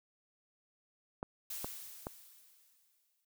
clicks, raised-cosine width 1 ms, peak -24 dBFS, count 3, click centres 1.229 / 1.645 / 2.069 s
blue noise with exponential decay, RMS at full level -41 dBFS, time 1.5-3.25 s, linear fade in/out 5 ms, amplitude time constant 380 ms
effects none

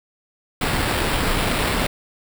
pink noise with sample-and-hold, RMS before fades -21 dBFS, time 0.61-1.87 s, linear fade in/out 5 ms, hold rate 6300 Hz, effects none

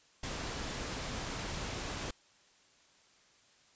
pink noise, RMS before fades -39 dBFS, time 0.23-2.11 s, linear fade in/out 5 ms, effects white hiss -65 dBFS RMS until 3.75 s + resampled to 16000 Hz

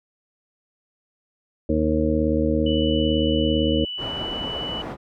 harmonic tone, 77.78 Hz, D#2, in tune, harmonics 1 / 2 / 3 / 4 / 6 / 7, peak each -25 / -30 / -24 / -23 / -26 / -26 dBFS, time 1.69-3.85 s, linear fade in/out 5 ms
sine tone, 2967 Hz, F#7, 4 cents sharp, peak -28 dBFS, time 2.66-4.82 s, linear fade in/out 5 ms
white low-pass noise, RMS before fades -32 dBFS, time 3.97-4.97 s, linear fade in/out 50 ms, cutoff 710 Hz, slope 12 dB/octave
effects none

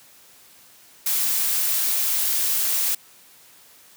blue noise, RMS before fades -22 dBFS, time 1.06-2.95 s, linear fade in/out 5 ms, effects white hiss -51 dBFS RMS until 3.96 s + high-pass 80 Hz 12 dB/octave

